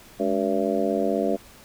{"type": "harmonic tone with a mistuned harmonic", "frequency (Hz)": 96, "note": "G2", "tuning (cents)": -36, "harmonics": [2, 3, 4, 5, 6, 7], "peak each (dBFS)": [-28, -28, -28, -28, -28, -28], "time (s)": [0.19, 1.37], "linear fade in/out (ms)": 20, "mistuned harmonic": 2, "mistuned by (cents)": 150, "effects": ["pink hiss -49 dBFS RMS until 1.64 s"]}